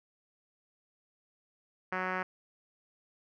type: tone with low-pass filter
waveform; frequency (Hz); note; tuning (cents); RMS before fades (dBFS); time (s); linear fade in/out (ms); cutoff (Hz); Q
5% pulse; 185; F#3; 0; -34; 1.92-2.23; 5; 1800; 1.5
effects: none